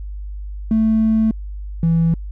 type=tone pair in turn; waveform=triangle; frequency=220.7 / 165.34 Hz; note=A3 / E3; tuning=+5 / +6 cents; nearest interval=perfect fourth; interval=499 cents; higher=first; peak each=-9 dBFS; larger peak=neither; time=0.71-1.31 / 1.83-2.14 s; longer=first; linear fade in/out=2 ms; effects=tanh soft clip ceiling -9 dBFS + added 50 Hz sine -26 dBFS peak until 2.31 s